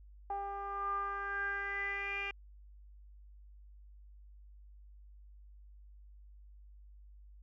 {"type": "tone with low-pass filter sweep", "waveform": "10% pulse", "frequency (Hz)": 398.8, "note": "G4", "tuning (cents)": 30, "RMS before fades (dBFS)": -38, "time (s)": [0.3, 2.31], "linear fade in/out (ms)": 2, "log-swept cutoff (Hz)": [850, 2600], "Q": 7.4, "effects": ["added 50 Hz sine -53 dBFS peak until 7.42 s"]}